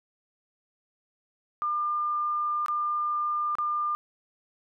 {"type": "tone with dropouts", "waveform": "sine", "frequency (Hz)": 1201, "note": "D6", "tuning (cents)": 38, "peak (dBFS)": -25, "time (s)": [1.62, 3.95], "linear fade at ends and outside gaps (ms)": 0, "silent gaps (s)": [[2.661, 2.683], [3.553, 3.585]], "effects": []}